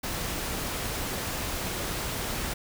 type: noise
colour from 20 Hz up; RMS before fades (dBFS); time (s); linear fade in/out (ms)
pink; -32; 0.03-2.54; 10
effects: none